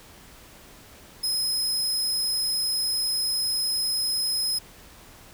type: tone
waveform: sawtooth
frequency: 5110 Hz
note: D#8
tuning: 45 cents sharp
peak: -21 dBFS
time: 1.23-4.59 s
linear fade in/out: 10 ms
effects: pink hiss -49 dBFS RMS until 5.33 s